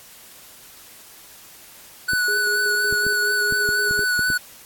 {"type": "tone with vibrato", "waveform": "square", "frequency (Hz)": 1480, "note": "F#6", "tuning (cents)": 0, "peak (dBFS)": -19, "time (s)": [2.08, 4.38], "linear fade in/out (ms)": 10, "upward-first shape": "sine", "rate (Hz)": 4.2, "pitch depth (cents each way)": 19}
{"type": "clicks", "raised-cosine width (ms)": 3, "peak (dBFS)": -18, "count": 9, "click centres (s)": [2.134, 2.926, 3.066, 3.524, 3.69, 3.91, 3.992, 4.193, 4.302]}
{"type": "tone with tremolo", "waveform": "sine", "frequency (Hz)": 413.6, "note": "G#4", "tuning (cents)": -7, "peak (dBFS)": -27, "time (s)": [2.28, 4.04], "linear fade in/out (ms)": 2, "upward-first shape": "square", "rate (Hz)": 5.3, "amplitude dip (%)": 40}
{"effects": ["white hiss -45 dBFS RMS until 4.65 s", "AAC 64 kbps"]}